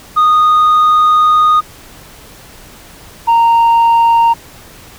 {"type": "tone pair in turn", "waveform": "sine", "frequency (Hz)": [1236, 926], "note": ["D#6", "A#5"], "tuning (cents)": [-12, -12], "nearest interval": "perfect fourth", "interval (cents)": 500, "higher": "first", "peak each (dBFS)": -3, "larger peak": "neither", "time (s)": [[0.16, 1.61], [3.27, 4.34]], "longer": "first", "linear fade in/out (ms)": 20, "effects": ["tanh soft clip ceiling -5 dBFS", "pink hiss -37 dBFS RMS until 4.98 s"]}